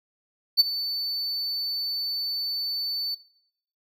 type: tone with ADSR envelope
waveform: triangle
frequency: 4510 Hz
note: C#8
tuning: 29 cents sharp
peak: -10 dBFS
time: 0.57-3.15 s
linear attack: 32 ms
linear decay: 20 ms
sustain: -15 dB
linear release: 9 ms
effects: noise-tail reverb RT60 0.7 s tail -22 dB re dry